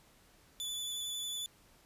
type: tone with vibrato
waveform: sawtooth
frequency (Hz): 3472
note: A7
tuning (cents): -24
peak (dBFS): -34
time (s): 0.6-1.46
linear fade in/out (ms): 0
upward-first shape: square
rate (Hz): 11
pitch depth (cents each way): 9
effects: pink hiss -64 dBFS RMS until 1.85 s + resampled to 32000 Hz